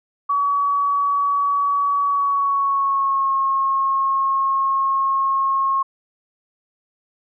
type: tone with pitch glide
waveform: sine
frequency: 1134 to 1083.4 Hz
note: C#6 to C#6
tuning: +39 to -40 cents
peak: -16 dBFS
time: 0.29-5.83 s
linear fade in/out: 10 ms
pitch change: -79 cents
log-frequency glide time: 2.04-3.33 s
effects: none